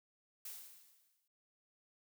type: noise with exponential decay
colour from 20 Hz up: blue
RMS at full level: -45 dBFS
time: 0.45-1.28 s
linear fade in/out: 5 ms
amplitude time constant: 180 ms
effects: none